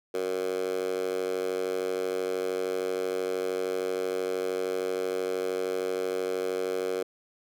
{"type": "tone with high-pass filter", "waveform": "10% pulse", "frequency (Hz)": 93, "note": "F#2", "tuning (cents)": 9, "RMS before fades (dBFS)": -30, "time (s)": [0.14, 7.03], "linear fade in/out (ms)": 5, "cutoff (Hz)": 430, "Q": 4.3, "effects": []}